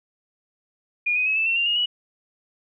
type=tone with pitch steps; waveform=sine; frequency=2434 / 2500 / 2567 / 2636 / 2707 / 2780 / 2855 / 2932 Hz; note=D#7 / D#7 / E7 / E7 / E7 / F7 / F7 / F#7; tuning=-39 / +8 / -47 / -1 / +45 / -9 / +37 / -16 cents; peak=-19 dBFS; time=1.06-1.86 s; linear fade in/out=10 ms; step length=100 ms; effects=none